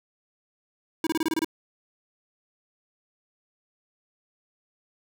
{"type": "tone bursts", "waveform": "square", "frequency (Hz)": 321.2, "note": "E4", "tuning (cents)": -45, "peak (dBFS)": -23, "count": 8, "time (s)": [1.04, 1.446], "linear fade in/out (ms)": 2, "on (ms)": 28, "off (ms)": 26, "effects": []}